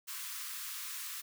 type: high-pass noise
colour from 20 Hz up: white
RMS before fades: -42 dBFS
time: 0.07-1.22 s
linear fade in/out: 20 ms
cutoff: 1000 Hz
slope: 96 dB/octave
effects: none